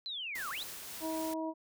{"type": "linear two-way sweep", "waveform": "sine", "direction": "down then up", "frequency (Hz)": [4132, 1046.5, 4132], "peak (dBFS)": -37, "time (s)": [0.06, 0.63], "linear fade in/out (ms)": 0, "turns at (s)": 0.5}
{"type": "noise with tremolo", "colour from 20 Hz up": "white", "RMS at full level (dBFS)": -44, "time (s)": [0.35, 1.34], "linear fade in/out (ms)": 5, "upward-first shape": "triangle", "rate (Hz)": 3.7, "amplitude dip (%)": 25}
{"type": "harmonic tone", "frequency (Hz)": 320, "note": "D#4", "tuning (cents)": 49, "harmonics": [1, 2, 3], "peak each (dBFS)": [-36, -39, -41], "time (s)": [1, 1.54], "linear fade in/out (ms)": 50}
{"effects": []}